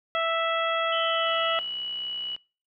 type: harmonic tone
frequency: 659.3 Hz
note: E5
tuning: in tune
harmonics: 1 / 2 / 3 / 4 / 5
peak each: -27 / -27 / -33 / -35 / -33 dBFS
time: 0.15-1.59 s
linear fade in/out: 0 ms
type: tone with pitch glide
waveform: sine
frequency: 3045 to 2940 Hz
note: F#7 to F#7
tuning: +49 to -12 cents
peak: -30 dBFS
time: 0.92-2.36 s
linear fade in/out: 5 ms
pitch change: -61 cents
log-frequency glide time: 1.06-1.42 s
type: click train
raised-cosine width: 0.3 ms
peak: -33 dBFS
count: 71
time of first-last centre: 1.27-2.364 s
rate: 64 Hz
effects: noise-tail reverb RT60 0.4 s tail -25 dB re dry